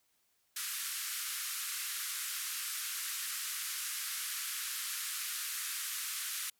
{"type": "band-pass noise", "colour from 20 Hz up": "white", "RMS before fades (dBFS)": -39, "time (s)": [0.56, 6.5], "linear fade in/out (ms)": 5, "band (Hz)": [1200, 14000], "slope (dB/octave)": 48, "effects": ["white hiss -75 dBFS RMS until 6.59 s"]}